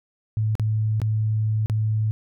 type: tone with dropouts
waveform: sine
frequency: 108.6 Hz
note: A2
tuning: 22 cents flat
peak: -19 dBFS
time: 0.37-2.11 s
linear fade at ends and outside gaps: 0 ms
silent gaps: 0.553-0.597 / 1.001-1.017 / 1.66-1.698 s
effects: none